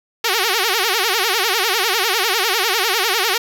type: tone with vibrato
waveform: 5% pulse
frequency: 414.4 Hz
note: G#4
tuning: 4 cents flat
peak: -4 dBFS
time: 0.24-3.38 s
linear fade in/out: 5 ms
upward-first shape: sine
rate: 10 Hz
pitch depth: 230 cents each way
effects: none